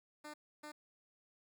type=tone bursts at uneven times; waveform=10% pulse; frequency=300 Hz; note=D4; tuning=37 cents sharp; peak=-39 dBFS; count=2; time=0.24-0.34 / 0.63-0.72 s; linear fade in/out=10 ms; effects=none